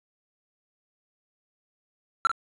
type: tone with echo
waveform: triangle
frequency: 1348 Hz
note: E6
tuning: 38 cents sharp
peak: -14 dBFS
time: 2.25-2.27 s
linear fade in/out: 0 ms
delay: 45 ms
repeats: 1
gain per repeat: -8 dB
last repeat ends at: 2.315 s
effects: resampled to 24000 Hz